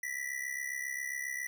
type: ring-modulated tone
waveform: square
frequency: 1964 Hz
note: B6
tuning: 10 cents flat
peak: -33 dBFS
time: 0.03-1.47 s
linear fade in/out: 0 ms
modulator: 33.7 Hz
effects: none